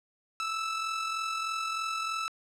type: tone with amplitude modulation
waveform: sawtooth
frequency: 1316 Hz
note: E6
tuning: 3 cents flat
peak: -25 dBFS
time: 0.4-2.28 s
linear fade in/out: 0 ms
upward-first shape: sine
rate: 43.2 Hz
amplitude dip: 40%
effects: low-pass 7000 Hz 12 dB/octave